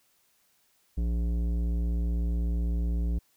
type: tone with tanh clipping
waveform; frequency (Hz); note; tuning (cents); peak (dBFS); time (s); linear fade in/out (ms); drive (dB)
sine; 58; A#1; -8; -27; 0.97-3.19; 10; 13
effects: white hiss -68 dBFS RMS until 3.36 s